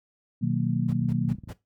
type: chord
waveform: sine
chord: B major seventh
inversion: none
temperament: just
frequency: 123.47 / 154.34 / 185.21 / 231.5 Hz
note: B2 / D#3 / F#3 / A#3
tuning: 0 / -14 / +2 / -12 cents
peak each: -28 dBFS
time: 0.41-1.35 s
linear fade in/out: 20 ms
type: noise bursts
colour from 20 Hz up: brown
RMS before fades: -36 dBFS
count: 4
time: 0.88-1.534 s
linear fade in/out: 10 ms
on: 51 ms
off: 150 ms
type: clicks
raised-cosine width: 5 ms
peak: -28 dBFS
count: 10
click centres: 1.013 / 1.045 / 1.1 / 1.242 / 1.278 / 1.319 / 1.35 / 1.385 / 1.437 / 1.476 s
effects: noise-tail reverb RT60 0.2 s tail -17 dB re dry + high-pass 60 Hz 12 dB/octave